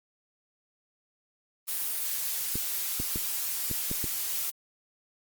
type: noise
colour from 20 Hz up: blue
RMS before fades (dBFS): -31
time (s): 1.67-4.51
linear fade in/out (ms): 20
type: clicks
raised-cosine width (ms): 3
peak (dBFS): -21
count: 6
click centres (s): 2.556 / 3 / 3.159 / 3.713 / 3.914 / 4.042
effects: Opus 32 kbps